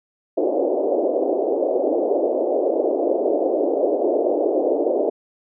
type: band-pass noise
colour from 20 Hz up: white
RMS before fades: -20 dBFS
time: 0.37-5.1 s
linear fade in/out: 10 ms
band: 300 to 640 Hz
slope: 48 dB/octave
effects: none